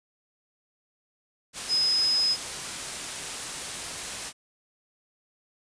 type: tone in noise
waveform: sine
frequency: 5070 Hz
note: D#8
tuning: 32 cents sharp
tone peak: -21 dBFS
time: 1.68-2.37 s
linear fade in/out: 50 ms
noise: white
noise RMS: -34 dBFS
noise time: 1.53-4.33 s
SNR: +10 dB
effects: resampled to 22050 Hz